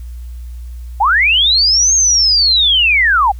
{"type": "linear two-way sweep", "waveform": "sine", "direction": "up then down", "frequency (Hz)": [740, 6540, 740], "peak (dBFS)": -8, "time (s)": [1, 3.32], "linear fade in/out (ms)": 10, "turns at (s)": 1.94, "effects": ["added 60 Hz sine -25 dBFS peak until 3.39 s", "white hiss -51 dBFS RMS until 3.39 s"]}